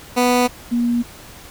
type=tone pair in turn; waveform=15% pulse / sine; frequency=246.9 / 238.5 Hz; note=B3 / A#3; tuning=0 / +40 cents; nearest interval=minor second; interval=60 cents; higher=first; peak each=-7 / -15 dBFS; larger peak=first; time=0.16-0.48 / 0.71-1.03 s; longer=neither; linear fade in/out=20 ms; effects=pink hiss -40 dBFS RMS until 1.5 s